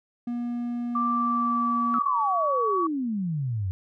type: tone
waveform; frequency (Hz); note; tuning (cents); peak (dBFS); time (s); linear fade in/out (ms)
triangle; 239.8; A#3; +49; -25; 0.27-1.99; 5
type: tone with pitch glide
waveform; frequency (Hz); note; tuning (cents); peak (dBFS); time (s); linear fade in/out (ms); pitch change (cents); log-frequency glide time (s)
sine; 1174.7 to 1132.7; D6 to C#6; 0 to +37; -23; 0.95-2.87; 5; -63; 1.07-2.36
type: exponential sweep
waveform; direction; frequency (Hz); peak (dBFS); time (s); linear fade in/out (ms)
sine; down; 1333 to 88.9; -25; 1.94-3.71; 0
effects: none